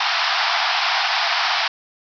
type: band-pass noise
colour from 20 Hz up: pink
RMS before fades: -20 dBFS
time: 0-1.68 s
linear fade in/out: 5 ms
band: 680 to 5400 Hz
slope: 96 dB/octave
effects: none